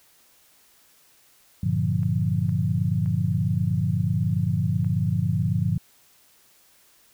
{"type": "chord", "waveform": "sine", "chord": "G minor seventh", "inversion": "none", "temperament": "equal", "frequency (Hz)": [98, 116.54, 146.83, 174.61], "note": ["G2", "Bb2", "D3", "F3"], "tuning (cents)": [0, 0, 0, 0], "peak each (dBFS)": -26, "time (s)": [1.63, 5.78], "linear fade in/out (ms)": 5}
{"type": "clicks", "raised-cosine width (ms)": 0.5, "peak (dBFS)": -34, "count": 4, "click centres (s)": [2.032, 2.493, 3.06, 4.846]}
{"effects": ["white hiss -58 dBFS RMS until 7.13 s"]}